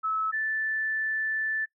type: tone pair in turn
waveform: sine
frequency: 1299 / 1757.1 Hz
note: E6 / A6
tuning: -26 / -3 cents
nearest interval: perfect fourth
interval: 523 cents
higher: second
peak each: -25 / -26 dBFS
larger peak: first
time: 0.03-0.32 / 0.32-1.66 s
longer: second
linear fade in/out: 20 ms
effects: noise-tail reverb RT60 0.1 s tail -20 dB re dry